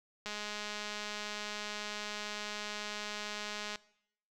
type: click train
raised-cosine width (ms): 0.2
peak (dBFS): -23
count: 732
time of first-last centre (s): 0.26-3.758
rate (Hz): 209
effects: noise-tail reverb RT60 0.7 s tail -20 dB re dry